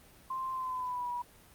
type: tone with pitch glide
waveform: sine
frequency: 1046.5 to 970.8 Hz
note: C6 to B5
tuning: 0 to -30 cents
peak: -33 dBFS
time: 0.3-1.22 s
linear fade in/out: 5 ms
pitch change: -130 cents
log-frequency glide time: 0.52-1.1 s
effects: pink hiss -58 dBFS RMS until 1.54 s + Opus 32 kbps